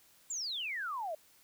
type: exponential sweep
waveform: sine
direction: down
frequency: 7540 to 600 Hz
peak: -35 dBFS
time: 0.3-1.15 s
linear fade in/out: 5 ms
effects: white hiss -64 dBFS RMS until 1.43 s